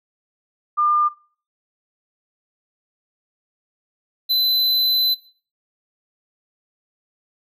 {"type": "tone pair in turn", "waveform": ["sine", "square"], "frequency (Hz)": [1202, 4027], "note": ["D6", "B7"], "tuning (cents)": [40, 33], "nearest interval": "octave + major sixth", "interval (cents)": 2093, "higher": "second", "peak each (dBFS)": [-15, -16], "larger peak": "first", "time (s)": [[0.77, 1.09], [4.29, 5.15]], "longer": "second", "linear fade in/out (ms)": 20, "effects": ["noise-tail reverb RT60 0.4 s tail -18 dB re dry"]}